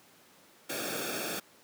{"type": "noise with comb filter", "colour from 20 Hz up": "pink", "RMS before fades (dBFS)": -35, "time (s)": [0.69, 1.4], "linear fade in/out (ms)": 10, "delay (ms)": 1, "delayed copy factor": -0.8, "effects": ["pink hiss -59 dBFS RMS until 1.63 s", "high-pass 200 Hz 12 dB/octave"]}